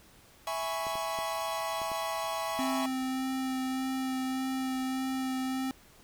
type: chord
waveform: 45% pulse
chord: C# minor seventh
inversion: first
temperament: equal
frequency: 659.3 / 830.6 / 987.8 / 1108.7 Hz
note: E5 / G#5 / B5 / C#6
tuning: 0 / 0 / 0 / 0 cents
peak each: -36 / -37 / -40 / -37 dBFS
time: 0.47-2.86 s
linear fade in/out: 2 ms
type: clicks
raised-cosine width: 2 ms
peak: -31 dBFS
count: 5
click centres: 0.868 / 0.955 / 1.188 / 1.817 / 1.917 s
type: tone with vibrato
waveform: square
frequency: 261.6 Hz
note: C4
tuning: in tune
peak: -31 dBFS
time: 2.59-5.71 s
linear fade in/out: 0 ms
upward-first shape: sine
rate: 1.7 Hz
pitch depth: 10 cents each way
effects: pink hiss -58 dBFS RMS until 6.03 s